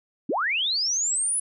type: linear sweep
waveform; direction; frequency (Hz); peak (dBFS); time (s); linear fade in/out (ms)
sine; up; 197.4 to 10210; -22; 0.29-1.4; 5
effects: none